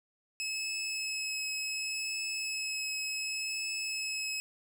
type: tone with vibrato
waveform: 20% pulse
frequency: 2582 Hz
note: E7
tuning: 37 cents flat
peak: -28 dBFS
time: 0.4-4.4 s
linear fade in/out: 0 ms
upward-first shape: triangle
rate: 0.68 Hz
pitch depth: 12 cents each way
effects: none